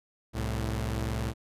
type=tone pair together; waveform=sawtooth; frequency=65.41 / 110 Hz; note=C2 / A2; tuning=0 / 0 cents; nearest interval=major sixth; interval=900 cents; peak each=-28 dBFS; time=0.33-1.34 s; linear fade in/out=50 ms; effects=resampled to 32000 Hz